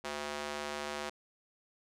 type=tone with high-pass filter; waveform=square; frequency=73.5 Hz; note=D2; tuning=2 cents sharp; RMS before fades=-39 dBFS; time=0.04-1.1 s; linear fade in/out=10 ms; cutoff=500 Hz; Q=0.66; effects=low-pass 8000 Hz 12 dB/octave